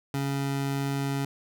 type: tone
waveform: 25% pulse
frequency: 138.59 Hz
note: C#3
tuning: in tune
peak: -23 dBFS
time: 0.14-1.25 s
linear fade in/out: 2 ms
effects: none